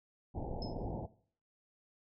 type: low-pass noise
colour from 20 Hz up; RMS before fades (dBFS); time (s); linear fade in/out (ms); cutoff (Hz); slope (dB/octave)
pink; -40; 0.34-1.07; 20; 880; 96
type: tone with exponential decay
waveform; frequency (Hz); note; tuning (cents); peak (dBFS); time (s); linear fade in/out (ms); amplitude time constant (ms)
sine; 5160; E8; -38; -40; 0.62-0.78; 2; 33
effects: noise-tail reverb RT60 0.5 s tail -18 dB re dry